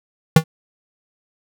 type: tone with exponential decay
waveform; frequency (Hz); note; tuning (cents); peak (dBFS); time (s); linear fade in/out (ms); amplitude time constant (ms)
square; 160; D#3; +49; -4; 0.36-0.44; 5; 16
effects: none